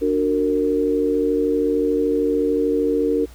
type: chord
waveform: sine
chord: D augmented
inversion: none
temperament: just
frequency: 293.7 / 367.1 / 458.9 Hz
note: D4 / F#4 / A#4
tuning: 0 / -14 / -27 cents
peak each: -21 / -24 / -19 dBFS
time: 0.01-3.26 s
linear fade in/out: 20 ms
effects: added 60 Hz sine -39 dBFS peak until 3.34 s + pink hiss -49 dBFS RMS until 3.34 s